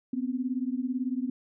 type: beating tone pair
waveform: sine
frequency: 246.9 / 264.9 Hz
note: B3 / C4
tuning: 0 / +22 cents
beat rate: 18 Hz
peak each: -30 / -31 dBFS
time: 0.13-1.3 s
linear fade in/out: 5 ms
effects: none